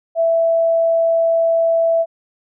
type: tone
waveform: sine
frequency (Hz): 662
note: E5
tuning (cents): +7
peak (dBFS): -12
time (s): 0.15-2.06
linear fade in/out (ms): 50
effects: none